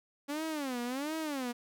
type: tone with vibrato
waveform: sawtooth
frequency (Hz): 277.2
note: C#4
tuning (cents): 0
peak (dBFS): -30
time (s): 0.28-1.53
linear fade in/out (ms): 20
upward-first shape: sine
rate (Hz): 1.4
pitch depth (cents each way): 250
effects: none